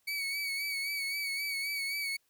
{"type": "tone with vibrato", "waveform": "30% pulse", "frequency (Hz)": 2249, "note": "C#7", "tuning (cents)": 24, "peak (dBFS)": -30, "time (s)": [0.07, 2.17], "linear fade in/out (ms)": 10, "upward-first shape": "sine", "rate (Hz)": 3.8, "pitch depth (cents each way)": 42, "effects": ["white hiss -74 dBFS RMS until 2.29 s"]}